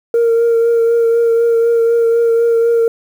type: tone with vibrato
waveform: sine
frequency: 463.2 Hz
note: A#4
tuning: 11 cents flat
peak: -7 dBFS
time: 0.14-2.88 s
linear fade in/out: 2 ms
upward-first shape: triangle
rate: 4 Hz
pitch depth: 22 cents each way
effects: tanh soft clip ceiling -7 dBFS + 7-bit